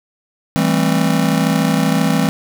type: chord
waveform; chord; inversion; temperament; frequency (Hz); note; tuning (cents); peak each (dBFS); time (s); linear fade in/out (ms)
square; A minor seventh; second; just; 165 / 198 / 220 / 264; E3 / G3 / A3 / C4; +2 / +18 / 0 / +16; -18 / -20 / -21 / -19; 0.56-2.29; 0
effects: none